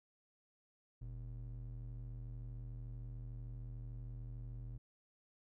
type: ring-modulated tone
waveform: triangle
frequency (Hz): 82.41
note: E2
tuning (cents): 0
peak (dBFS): -39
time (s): 1.01-4.78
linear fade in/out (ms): 10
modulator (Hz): 36.7
effects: none